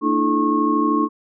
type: tone cluster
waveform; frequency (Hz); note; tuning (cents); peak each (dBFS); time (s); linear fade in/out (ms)
sine; 227.5 / 300.1 / 333.2 / 431.2 / 1089; A#3 / D4 / E4 / A4 / C#6; -42 / +38 / +19 / -35 / -31; -24 / -19 / -24 / -27 / -20; 0.01-1.09; 50
effects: none